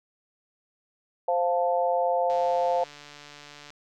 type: chord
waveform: sine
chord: F major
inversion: second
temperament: equal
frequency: 523.3 / 698.5 / 880 Hz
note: C5 / F5 / A5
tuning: 0 / 0 / 0 cents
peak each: -25 / -25 / -29 dBFS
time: 1.28-2.84 s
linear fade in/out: 5 ms
type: click train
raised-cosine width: 0.2 ms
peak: -28 dBFS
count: 206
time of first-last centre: 2.3-3.704 s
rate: 146 Hz
effects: none